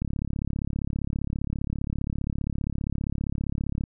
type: click train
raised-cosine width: 5 ms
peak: -16 dBFS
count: 135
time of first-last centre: 0.02-3.838 s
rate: 35.1 Hz
effects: none